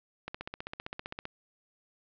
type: click train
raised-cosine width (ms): 0.3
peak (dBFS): -21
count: 16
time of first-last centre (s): 0.28-1.254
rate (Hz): 15.4
effects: low-pass 4000 Hz 12 dB/octave